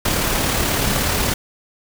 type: noise with amplitude modulation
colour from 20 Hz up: pink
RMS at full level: -18 dBFS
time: 0.05-1.34 s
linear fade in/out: 5 ms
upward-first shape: sine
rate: 36.5 Hz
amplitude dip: 30%
effects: none